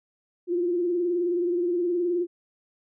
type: tone with vibrato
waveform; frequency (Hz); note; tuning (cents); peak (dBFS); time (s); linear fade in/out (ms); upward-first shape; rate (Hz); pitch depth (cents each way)
sine; 350.3; F4; +5; -22; 0.47-2.27; 50; sine; 19; 55
effects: none